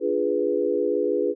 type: chord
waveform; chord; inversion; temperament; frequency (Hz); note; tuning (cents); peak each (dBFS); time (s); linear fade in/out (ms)
sine; D diminished seventh; none; equal; 293.7 / 349.2 / 415.3 / 493.9; D4 / F4 / Ab4 / Cb5; 0 / 0 / 0 / 0; -29 / -27 / -24 / -25; 0-1.35; 50
effects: none